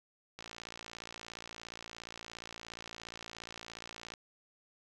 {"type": "click train", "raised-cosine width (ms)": 0.2, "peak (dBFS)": -27, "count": 215, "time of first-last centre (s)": [0.39, 4.138], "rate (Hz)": 57.1, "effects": []}